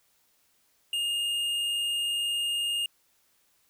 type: tone with hard clipping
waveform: sine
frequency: 2833 Hz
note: F7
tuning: 24 cents sharp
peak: -28 dBFS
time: 0.93-2.86 s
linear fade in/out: 2 ms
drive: 8 dB
effects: white hiss -68 dBFS RMS until 3.69 s